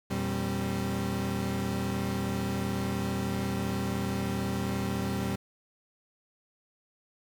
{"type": "tone cluster", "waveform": "35% pulse", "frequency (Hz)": [84.4, 118.9, 194.9, 267.8], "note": ["E2", "A#2", "G3", "C4"], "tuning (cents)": [41, 35, -10, 40], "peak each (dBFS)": [-36, -33, -30, -36], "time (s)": [0.1, 5.36], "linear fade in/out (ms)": 10, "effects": ["10-bit"]}